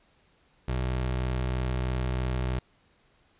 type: tone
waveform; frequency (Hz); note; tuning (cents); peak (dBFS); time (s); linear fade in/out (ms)
25% pulse; 63.1; B1; +38; -23; 0.68-2.59; 5
effects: pink hiss -65 dBFS RMS until 3.39 s + resampled to 8000 Hz